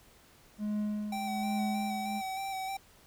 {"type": "tone with tremolo", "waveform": "triangle", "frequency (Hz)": 210, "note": "G#3", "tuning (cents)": 19, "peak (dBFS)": -27, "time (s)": [0.58, 2.22], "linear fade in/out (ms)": 50, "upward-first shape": "triangle", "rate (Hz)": 1.2, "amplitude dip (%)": 65}
{"type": "tone with vibrato", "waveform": "square", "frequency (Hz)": 770, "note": "G5", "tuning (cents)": -31, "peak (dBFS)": -35, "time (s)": [1.12, 2.77], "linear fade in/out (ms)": 5, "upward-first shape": "square", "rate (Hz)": 3.2, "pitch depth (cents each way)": 21}
{"effects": ["pink hiss -60 dBFS RMS until 3.06 s"]}